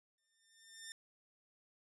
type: tone with exponential growth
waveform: 10% pulse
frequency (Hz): 1802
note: A6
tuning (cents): +41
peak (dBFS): -36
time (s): 0.18-0.92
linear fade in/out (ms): 1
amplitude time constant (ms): 160
effects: resampled to 24000 Hz